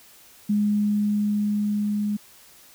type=tone with level ramp; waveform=sine; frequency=207.7 Hz; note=G#3; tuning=in tune; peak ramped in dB=-18 to -22 dBFS; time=0.49-2.17 s; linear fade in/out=10 ms; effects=white hiss -51 dBFS RMS until 2.74 s